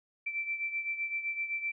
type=beating tone pair; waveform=sine; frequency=2335 / 2342.8 Hz; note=D7 / D7; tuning=-11 / -5 cents; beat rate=7.8 Hz; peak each=-33 / -39 dBFS; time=0.26-1.72 s; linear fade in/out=10 ms; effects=none